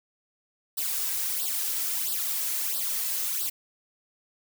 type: noise with flanger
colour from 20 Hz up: blue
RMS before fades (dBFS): -29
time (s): 0.77-3.5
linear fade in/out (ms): 10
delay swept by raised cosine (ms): 0.22 to 3.12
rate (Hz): 1.5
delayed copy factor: +0.8
effects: none